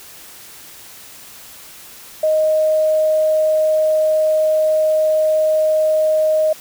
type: tone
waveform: sine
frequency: 623 Hz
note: D#5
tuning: 2 cents sharp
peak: -12 dBFS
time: 2.23-6.53 s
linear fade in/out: 5 ms
effects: white hiss -39 dBFS RMS until 6.6 s